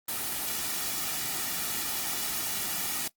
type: noise with comb filter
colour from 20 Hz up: white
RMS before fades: -32 dBFS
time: 0.08-3.08 s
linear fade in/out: 5 ms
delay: 1.9 ms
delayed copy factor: -0.5
effects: noise-tail reverb RT60 0.1 s tail -20 dB re dry + Opus 24 kbps